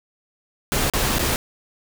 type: noise with dropouts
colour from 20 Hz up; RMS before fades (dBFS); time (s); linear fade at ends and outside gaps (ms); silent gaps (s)
pink; -21; 0.72-1.36; 0; 0.899-0.936 / 1.185-1.193
effects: none